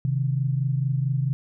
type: tone pair together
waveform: sine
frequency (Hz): 131.07 / 155.56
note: C3 / D#3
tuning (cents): +3 / 0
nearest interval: minor third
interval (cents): 297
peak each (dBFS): -22 / -27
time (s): 0.05-1.33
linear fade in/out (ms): 0
effects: none